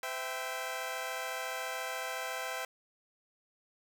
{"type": "chord", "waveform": "15% pulse", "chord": "C major", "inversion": "none", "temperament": "equal with one note detuned", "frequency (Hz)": [511.3, 659.3, 784], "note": ["C5", "E5", "G5"], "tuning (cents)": [-40, 0, 0], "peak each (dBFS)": -34, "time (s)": [0.03, 2.65], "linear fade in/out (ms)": 2, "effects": []}